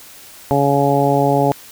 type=harmonic tone; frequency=140.5 Hz; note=C#3; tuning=24 cents sharp; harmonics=1 / 2 / 3 / 4 / 5 / 6; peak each=-19 / -19 / -19 / -19 / -19 / -19 dBFS; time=0.51-1.52 s; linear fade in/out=0 ms; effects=white hiss -40 dBFS RMS until 1.71 s